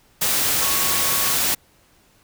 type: tone in noise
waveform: sine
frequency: 1108.7 Hz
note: C#6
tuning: in tune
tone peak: -30 dBFS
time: 0.61-1.34 s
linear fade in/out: 10 ms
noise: white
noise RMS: -20 dBFS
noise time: 0.21-1.55 s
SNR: -13 dB
effects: pink hiss -57 dBFS RMS until 2.23 s